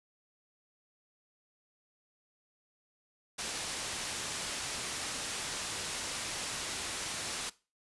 white low-pass noise, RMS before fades -38 dBFS, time 3.38-7.5 s, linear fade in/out 10 ms, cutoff 8500 Hz, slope 12 dB/octave, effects noise-tail reverb RT60 0.3 s tail -19 dB re dry + resampled to 24000 Hz

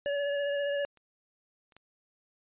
square tone with vibrato, 570 Hz, C#5, 48 cents sharp, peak -29 dBFS, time 0.06-0.85 s, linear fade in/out 0 ms, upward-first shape sine, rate 15 Hz, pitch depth 18 cents each way
clicks, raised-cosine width 0.2 ms, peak -41 / -43 / -34 dBFS, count 3, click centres 0.973 / 1.722 / 1.766 s
effects resampled to 8000 Hz

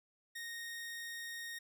sawtooth tone, 1859 Hz, A#6, 5 cents flat, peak -39 dBFS, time 0.35-1.59 s, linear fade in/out 10 ms, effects none

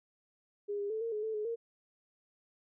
sine tone with pitch steps, 409.4 / 405.1 / 438.4 / 459.6 / 423.8 / 440.3 / 423.6 / 462.6 Hz, G#4 / G#4 / A4 / A#4 / G#4 / A4 / G#4 / A#4, -25 / -43 / -6 / -25 / +35 / +1 / +34 / -13 cents, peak -33 dBFS, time 0.68-1.56 s, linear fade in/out 20 ms, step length 110 ms, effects none

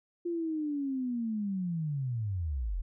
sine linear sweep, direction down, 349.2 to 37 Hz, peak -30 dBFS, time 0.25-2.82 s, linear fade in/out 10 ms, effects none

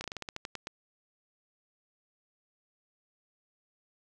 slowing click train, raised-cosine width 0.2 ms, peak -20 dBFS, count 11, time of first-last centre 0.01-0.671 s, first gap 31 ms, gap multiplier 1.16, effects none

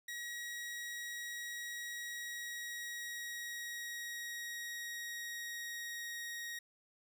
sawtooth tone with pitch glide, 1905 to 1882 Hz, A#6 to A#6, +37 to +16 cents, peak -38 dBFS, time 0.08-6.59 s, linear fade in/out 5 ms, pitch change -21 cents, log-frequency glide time 2.04-6.19 s, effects none

